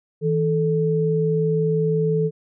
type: tone pair together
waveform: sine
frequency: 160.9 / 437.1 Hz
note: E3 / A4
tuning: -42 / -11 cents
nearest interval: octave + perfect fourth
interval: 1731 cents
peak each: -20 dBFS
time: 0.21-2.31 s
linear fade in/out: 50 ms
effects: none